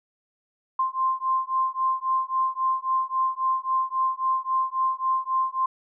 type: beating tone pair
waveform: sine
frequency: 1046.5 / 1050.2 Hz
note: C6 / C6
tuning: 0 / +6 cents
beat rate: 3.7 Hz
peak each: -25 dBFS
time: 0.79-5.66 s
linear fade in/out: 5 ms
effects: none